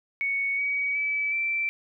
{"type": "tone with pitch steps", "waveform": "sine", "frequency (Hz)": [2223, 2261, 2299, 2338], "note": ["C#7", "C#7", "D7", "D7"], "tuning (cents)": [4, 34, -37, -8], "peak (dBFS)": -24, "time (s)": [0.21, 1.69], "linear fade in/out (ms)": 0, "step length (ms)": 370, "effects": []}